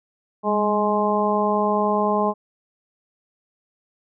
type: harmonic tone with a mistuned harmonic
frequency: 209.7 Hz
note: G#3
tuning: 17 cents sharp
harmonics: 1 / 2 / 3 / 4 / 5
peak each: -24 / -24 / -24 / -24 / -24 dBFS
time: 0.43-2.34 s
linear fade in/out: 50 ms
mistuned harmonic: 1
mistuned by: -37 cents
effects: none